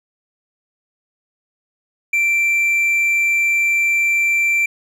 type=tone; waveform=triangle; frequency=2349 Hz; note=D7; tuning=in tune; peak=-12 dBFS; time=2.13-4.66 s; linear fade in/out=5 ms; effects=none